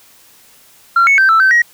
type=tone with pitch steps; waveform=sine; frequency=1372 / 2210 / 1556 / 1324 / 1542 / 1895 Hz; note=F6 / C#7 / G6 / E6 / G6 / A#6; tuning=-31 / -6 / -13 / +7 / -29 / +28 cents; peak=-5 dBFS; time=0.96-1.62 s; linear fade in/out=5 ms; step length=110 ms; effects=tanh soft clip ceiling -4 dBFS + white hiss -46 dBFS RMS until 1.73 s